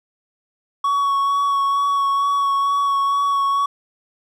triangle tone with vibrato, 1118 Hz, C#6, 14 cents sharp, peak -14 dBFS, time 0.84-3.66 s, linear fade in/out 5 ms, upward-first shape sine, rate 2.2 Hz, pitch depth 15 cents each way, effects none

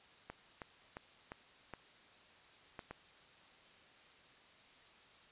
clicks, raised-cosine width 0.5 ms, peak -30 dBFS, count 7, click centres 0.3 / 0.618 / 0.969 / 1.319 / 1.737 / 2.792 / 2.91 s, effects white hiss -62 dBFS RMS until 5.31 s + resampled to 8000 Hz

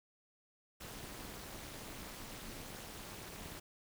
pink noise with amplitude modulation, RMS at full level -44 dBFS, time 0.8-3.6 s, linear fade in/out 10 ms, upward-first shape sine, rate 248 Hz, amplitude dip 100%, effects none

